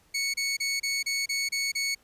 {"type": "tone bursts", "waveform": "20% pulse", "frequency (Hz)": 2218, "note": "C#7", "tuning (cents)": 0, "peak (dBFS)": -21, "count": 8, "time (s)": [0.14, 1.95], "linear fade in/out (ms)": 10, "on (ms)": 200, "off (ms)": 30, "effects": ["pink hiss -63 dBFS RMS until 2.03 s", "resampled to 32000 Hz"]}